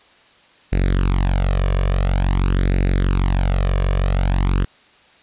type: tone with flanger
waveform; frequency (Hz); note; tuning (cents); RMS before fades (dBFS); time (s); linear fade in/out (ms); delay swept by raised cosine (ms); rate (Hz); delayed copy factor
sawtooth; 46.25; F#1; 0; -17; 0.72-4.65; 10; 0.46 to 1.76; 0.48; +0.75
effects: white hiss -51 dBFS RMS until 5.22 s + resampled to 8000 Hz